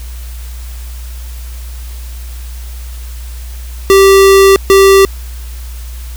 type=tone bursts at uneven times; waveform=square; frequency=390 Hz; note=G4; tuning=9 cents flat; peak=-3 dBFS; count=2; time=3.9-4.56 / 4.7-5.05 s; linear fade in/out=0 ms; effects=added 60 Hz sine -22 dBFS peak until 6.16 s + white hiss -36 dBFS RMS until 6.16 s